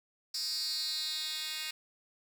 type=tone with high-pass filter sweep; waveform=10% pulse; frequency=311.1 Hz; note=D#4; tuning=in tune; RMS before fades=-36 dBFS; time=0.34-1.71 s; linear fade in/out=5 ms; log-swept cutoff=5100 to 3000 Hz; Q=5.4; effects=none